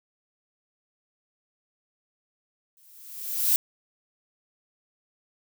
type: noise with exponential growth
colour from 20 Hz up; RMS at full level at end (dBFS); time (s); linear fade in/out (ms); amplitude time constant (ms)
violet; -19; 2.77-3.56; 1; 170
effects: none